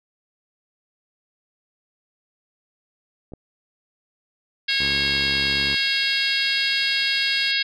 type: clicks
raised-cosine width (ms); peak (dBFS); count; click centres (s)
2; -33 / -23; 2; 3.321 / 3.336
type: harmonic tone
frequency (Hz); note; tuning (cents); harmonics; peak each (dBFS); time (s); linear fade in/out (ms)
546; C#5; -26; 3 / 4 / 5 / 6 / 7 / 8 / 9; -27 / -27 / -27 / -27 / -27 / -27 / -27; 4.68-7.63; 10
type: noise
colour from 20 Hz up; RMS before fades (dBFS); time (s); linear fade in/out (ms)
white; -40; 4.69-7.52; 10
type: tone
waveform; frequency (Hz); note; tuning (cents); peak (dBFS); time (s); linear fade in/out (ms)
10% pulse; 69.3; C#2; 0; -22; 4.79-5.76; 20
effects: low-pass 8000 Hz 12 dB/octave